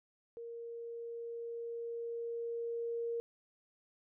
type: tone with level ramp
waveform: sine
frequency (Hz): 466.4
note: A#4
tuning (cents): +1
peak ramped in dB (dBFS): -43 to -34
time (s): 0.37-3.2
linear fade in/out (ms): 0
effects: none